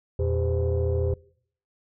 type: tone cluster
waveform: sine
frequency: 84.4 / 118.3 / 399.1 / 512 Hz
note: E2 / A#2 / G4 / C5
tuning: +41 / +26 / +31 / -38 cents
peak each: -23 / -29 / -27 / -30 dBFS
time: 0.19-1.14 s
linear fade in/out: 5 ms
effects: noise-tail reverb RT60 0.6 s tail -23 dB re dry + tanh soft clip ceiling -16 dBFS